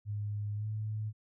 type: tone with pitch glide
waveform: sine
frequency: 103.83 to 107.55 Hz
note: G#2 to A2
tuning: 0 to -39 cents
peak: -33 dBFS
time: 0.05-1.13 s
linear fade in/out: 50 ms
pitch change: +61 cents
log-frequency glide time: 0.56-0.66 s
effects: none